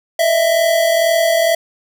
square tone pair together, 622.3 / 664.4 Hz, D#5 / E5, 0 / +13 cents, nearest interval minor second, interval 113 cents, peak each -20 / -13 dBFS, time 0.19-1.55 s, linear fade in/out 5 ms, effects none

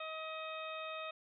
harmonic tone with a mistuned harmonic, 633 Hz, D#5, 30 cents sharp, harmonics 1 / 2 / 3 / 4 / 5 / 6, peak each -45 / -45 / -55 / -47 / -58 / -51 dBFS, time 0-1.11 s, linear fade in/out 5 ms, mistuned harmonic 6, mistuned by -50 cents, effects none

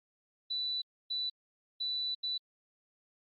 sine tone bursts at uneven times, 3972 Hz, B7, 9 cents sharp, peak -32 dBFS, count 4, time 0.5-0.82 / 1.1-1.3 / 1.8-2.15 / 2.23-2.38 s, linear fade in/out 10 ms, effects Opus 48 kbps

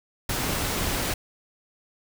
pink noise, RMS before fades -27 dBFS, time 0.29-1.14 s, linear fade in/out 5 ms, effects none

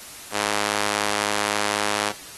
sawtooth tone with high-pass filter, 103.83 Hz, G#2, in tune, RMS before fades -25 dBFS, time 0.31-2.13 s, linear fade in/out 50 ms, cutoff 520 Hz, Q 0.54, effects white hiss -40 dBFS RMS until 2.37 s + AAC 32 kbps

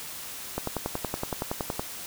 click train, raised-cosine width 1 ms, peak -14 dBFS, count 14, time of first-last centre 0.58-1.795 s, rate 10.7 Hz, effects white hiss -39 dBFS RMS until 2.06 s

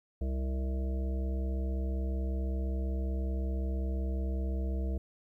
harmonic tone, 65.4 Hz, C2, in tune, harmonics 1 / 3 / 5 / 7 / 9 / 10, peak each -30 / -41 / -44 / -46 / -51 / -49 dBFS, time 0.21-4.98 s, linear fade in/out 5 ms, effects 12-bit

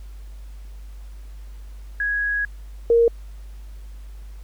sine tone pair in turn, 1661.2 / 466.2 Hz, G#6 / A#4, 0 / 0 cents, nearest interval octave + minor seventh, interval 2200 cents, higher first, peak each -20 / -12 dBFS, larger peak second, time 2-2.45 / 2.9-3.08 s, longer first, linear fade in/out 2 ms, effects added 50 Hz sine -35 dBFS peak until 4.43 s + pink hiss -56 dBFS RMS until 4.43 s

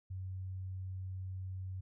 sine tone, 93.7 Hz, F#2, 22 cents sharp, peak -39 dBFS, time 0.1-1.81 s, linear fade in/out 10 ms, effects none

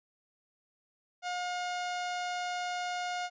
sawtooth tone, 716 Hz, F5, 43 cents sharp, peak -29 dBFS, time 1.22-3.3 s, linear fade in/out 50 ms, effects resampled to 16000 Hz

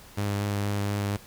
sawtooth tone with vibrato, 101.7 Hz, G#2, 36 cents flat, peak -22 dBFS, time 0.17-1.17 s, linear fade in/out 10 ms, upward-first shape sine, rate 4.2 Hz, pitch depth 12 cents each way, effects pink hiss -50 dBFS RMS until 1.26 s

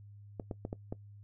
clicks, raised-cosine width 2 ms, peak -24 dBFS, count 5, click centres 0.398 / 0.512 / 0.651 / 0.729 / 0.925 s, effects noise-tail reverb RT60 0.1 s tail -19 dB re dry + added 102 Hz sine -50 dBFS peak until 1.23 s

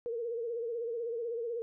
sine tone with vibrato, 466.2 Hz, A#4, in tune, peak -33 dBFS, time 0.06-1.62 s, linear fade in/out 0 ms, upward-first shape sine, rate 16 Hz, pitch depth 68 cents each way, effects none

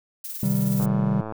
violet noise with tremolo, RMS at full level -32 dBFS, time 0.24-0.86 s, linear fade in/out 5 ms, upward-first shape sine, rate 19 Hz, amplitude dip 45%
triangle chord, C minor, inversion none, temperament equal, 130.81 / 155.56 / 196 Hz, C3 / Eb3 / G3, 0 / 0 / 0 cents, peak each -23 / -25 / -20 dBFS, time 0.43-1.21 s, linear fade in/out 2 ms
click train, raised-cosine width 1 ms, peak -19 dBFS, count 58, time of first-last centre 0.8-1.323 s, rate 109 Hz
effects none

